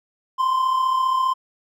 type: tone pair together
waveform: triangle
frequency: 1009 / 1044 Hz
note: B5 / C6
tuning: +37 / -4 cents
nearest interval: minor second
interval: 59 cents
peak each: -25 / -16 dBFS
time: 0.38-1.34 s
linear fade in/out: 20 ms
effects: none